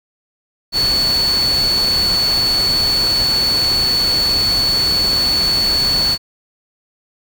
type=tone in noise; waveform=sine; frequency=4435 Hz; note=C#8; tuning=in tune; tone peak=-13 dBFS; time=0.72-6.18 s; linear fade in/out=50 ms; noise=pink; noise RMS=-24 dBFS; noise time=0.72-6.18 s; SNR=+8 dB; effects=none